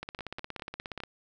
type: two click trains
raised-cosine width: 0.3 ms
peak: -21 / -24 dBFS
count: 18 / 5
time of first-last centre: 0.03-1.036 / 0.19-1.003 s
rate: 16.9 / 4.92 Hz
effects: none